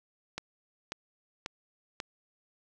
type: click train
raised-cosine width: 0.2 ms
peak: -18 dBFS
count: 4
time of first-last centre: 0.38-2.002 s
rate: 1.85 Hz
effects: none